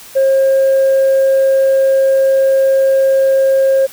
sine tone, 537 Hz, C5, 45 cents sharp, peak -6 dBFS, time 0.15-3.87 s, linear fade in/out 20 ms, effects tanh soft clip ceiling -6 dBFS + white hiss -36 dBFS RMS until 3.92 s

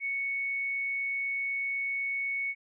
sine tone, 2218 Hz, C#7, in tune, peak -29 dBFS, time 0-2.55 s, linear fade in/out 50 ms, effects none

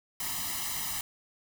white noise with comb filter, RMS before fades -34 dBFS, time 0.2-1.01 s, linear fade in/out 2 ms, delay 1 ms, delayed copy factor +0.9, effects none

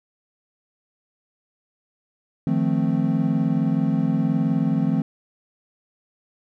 triangle chord, F dominant seventh, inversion third, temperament equal, 155.56 / 174.61 / 220 / 261.6 Hz, Eb3 / F3 / A3 / C4, 0 / 0 / 0 / 0 cents, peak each -22 dBFS, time 2.47-5.02 s, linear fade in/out 2 ms, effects none

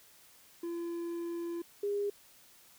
triangle / sine tone pair in turn, 340.6 / 406.8 Hz, F4 / G#4, -43 / -36 cents, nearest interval minor third, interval 307 cents, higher second, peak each -33 / -30 dBFS, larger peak second, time 0.63-1.62 / 1.83-2.1 s, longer first, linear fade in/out 5 ms, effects white hiss -60 dBFS RMS until 2.78 s

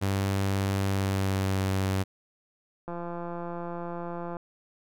sawtooth tone with pitch glide, 97.8 to 95.84 Hz, G2 to G2, -4 to -39 cents, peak -21 dBFS, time 0.01-2.04 s, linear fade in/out 20 ms, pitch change -35 cents, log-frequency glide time 0.82-1.58 s
click train, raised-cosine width 1 ms, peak -23 dBFS, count 257, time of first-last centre 2.88-4.368 s, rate 172 Hz
effects none

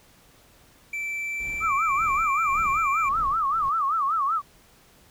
triangle tone with pitch glide, 2330 to 2358 Hz, D7 to D7, -14 to +6 cents, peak -26 dBFS, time 0.93-3.09 s, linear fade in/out 5 ms, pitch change +20 cents, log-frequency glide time 1.2-2.56 s
brown noise with tremolo, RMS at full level -39 dBFS, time 1.4-3.69 s, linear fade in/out 0 ms, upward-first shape sine, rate 1.8 Hz, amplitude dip 80%
sine tone with vibrato, 1204 Hz, D6, 43 cents sharp, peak -21 dBFS, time 1.6-4.42 s, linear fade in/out 50 ms, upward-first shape sine, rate 5.2 Hz, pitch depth 190 cents each way
effects pink hiss -56 dBFS RMS until 5.1 s

